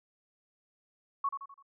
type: tone with echo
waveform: sine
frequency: 1108.7 Hz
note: C#6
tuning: in tune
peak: -27 dBFS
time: 1.24-1.29 s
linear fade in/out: 5 ms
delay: 84 ms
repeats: 4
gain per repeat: -7 dB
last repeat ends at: 1.626 s
effects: none